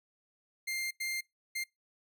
sawtooth tone bursts at uneven times, 2105 Hz, C7, 10 cents sharp, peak -30 dBFS, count 3, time 0.67-0.91 / 1-1.21 / 1.55-1.64 s, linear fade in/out 10 ms, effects noise-tail reverb RT60 0.2 s tail -25 dB re dry

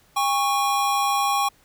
square tone pair together, 808 / 1108.7 Hz, G#5 / C#6, -48 / 0 cents, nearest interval perfect fourth, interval 548 cents, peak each -23 dBFS, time 0.16-1.49 s, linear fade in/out 10 ms, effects pink hiss -58 dBFS RMS until 1.64 s

